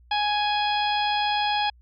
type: harmonic tone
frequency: 833 Hz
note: G#5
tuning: 5 cents sharp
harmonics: 1 / 2 / 3 / 4 / 5 / 6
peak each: -23 / -32 / -32 / -29 / -36 / -36 dBFS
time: 0.11-1.7 s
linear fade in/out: 5 ms
effects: added 60 Hz sine -51 dBFS peak until 1.81 s